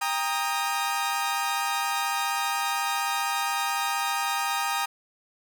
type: chord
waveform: sawtooth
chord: Eb major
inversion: first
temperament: equal with one note detuned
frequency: 797.7 / 932.3 / 1244.5 Hz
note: G5 / Bb5 / Eb6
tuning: +30 / 0 / 0 cents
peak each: -26 dBFS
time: 0.01-4.86 s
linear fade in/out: 10 ms
effects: none